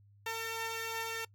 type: tone pair together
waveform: 10% pulse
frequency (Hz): 452.4 / 902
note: A4 / A5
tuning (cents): +48 / +43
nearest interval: octave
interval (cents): 1195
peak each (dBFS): -29 / -34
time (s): 0.26-1.25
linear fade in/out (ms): 5
effects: noise-tail reverb RT60 0.1 s tail -24 dB re dry + added 101 Hz sine -59 dBFS peak until 1.34 s